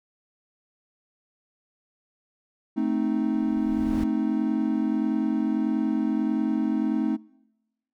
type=chord; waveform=triangle; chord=A diminished; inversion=none; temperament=equal; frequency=220 / 261.6 / 311.1 Hz; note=A3 / C4 / Eb4; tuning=0 / 0 / 0 cents; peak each=-25 dBFS; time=2.76-7.17 s; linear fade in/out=20 ms
type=noise with exponential growth; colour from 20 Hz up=brown; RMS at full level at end=-29 dBFS; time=3.12-4.04 s; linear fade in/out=5 ms; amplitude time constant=200 ms
effects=noise-tail reverb RT60 1.0 s tail -25 dB re dry